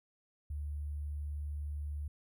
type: tone with sample-and-hold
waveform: sine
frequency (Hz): 73.42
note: D2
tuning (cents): 0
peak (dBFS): -36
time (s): 0.5-2.08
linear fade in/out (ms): 5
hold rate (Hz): 11025
effects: none